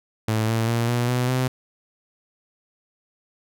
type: tone with pitch steps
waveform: sawtooth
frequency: 110 / 113.42 / 116.95 / 120.58 / 124.33 / 128.19 Hz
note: A2 / A#2 / A#2 / B2 / B2 / C3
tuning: 0 / -47 / +6 / -41 / +12 / -35 cents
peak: -16 dBFS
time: 0.28-1.48 s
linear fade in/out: 5 ms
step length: 200 ms
effects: none